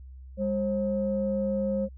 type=tone pair together; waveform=sine; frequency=202 / 535 Hz; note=G#3 / C5; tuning=-48 / +38 cents; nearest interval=octave + perfect fourth; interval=1686 cents; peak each=-27 dBFS; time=0.37-1.89 s; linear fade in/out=50 ms; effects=tanh soft clip ceiling -17 dBFS + added 65 Hz sine -42 dBFS peak until 1.97 s